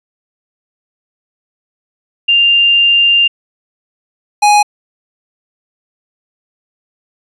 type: tone pair in turn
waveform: sine / square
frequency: 2794 / 830.7 Hz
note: F7 / G#5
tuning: 0 / 0 cents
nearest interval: octave + major sixth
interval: 2100 cents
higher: first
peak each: -6 dBFS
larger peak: neither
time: 2.28-3.28 / 4.42-4.63 s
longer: first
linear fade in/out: 10 ms
effects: resampled to 24000 Hz